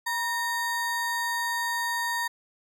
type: ring-modulated tone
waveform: square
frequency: 1396.9 Hz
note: F6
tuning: in tune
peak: -24 dBFS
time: 0.06-2.28 s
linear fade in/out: 10 ms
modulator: 440 Hz
effects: none